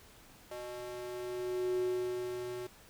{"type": "tone with high-pass filter sweep", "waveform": "square", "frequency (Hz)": 122.6, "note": "B2", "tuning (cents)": -12, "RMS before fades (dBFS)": -37, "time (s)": [0.51, 2.67], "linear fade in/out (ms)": 5, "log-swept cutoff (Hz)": [510, 290], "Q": 7.9, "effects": ["pink hiss -58 dBFS RMS until 2.89 s"]}